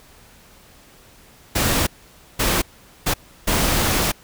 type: noise bursts at uneven times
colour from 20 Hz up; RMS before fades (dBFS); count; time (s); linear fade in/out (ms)
pink; -19; 4; 1.55-1.87 / 2.39-2.62 / 3.06-3.14 / 3.47-4.12; 10
effects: pink hiss -49 dBFS RMS until 4.23 s